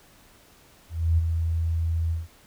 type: tone with ADSR envelope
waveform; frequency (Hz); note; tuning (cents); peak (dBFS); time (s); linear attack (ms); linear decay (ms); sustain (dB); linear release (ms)
sine; 82.41; E2; 0; -16; 0.89-2.28; 290; 22; -6; 170
effects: pink hiss -55 dBFS RMS until 2.46 s